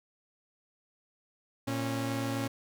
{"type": "tone pair together", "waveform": "sawtooth", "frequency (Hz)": [115.2, 274], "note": ["A#2", "C#4"], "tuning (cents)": [-20, -20], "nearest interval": "octave + minor third", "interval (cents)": 1500, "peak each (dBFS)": [-30, -29], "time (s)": [1.67, 2.48], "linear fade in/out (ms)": 10, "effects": []}